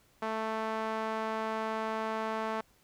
sawtooth tone with band-pass filter, 220.4 Hz, A3, 3 cents sharp, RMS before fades -34 dBFS, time 0.22-2.61 s, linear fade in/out 5 ms, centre 980 Hz, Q 1.2, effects pink hiss -66 dBFS RMS until 2.83 s

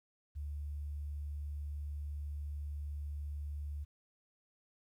sine tone, 73.1 Hz, D2, 7 cents flat, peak -38 dBFS, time 0.35-3.85 s, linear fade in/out 20 ms, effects 12-bit

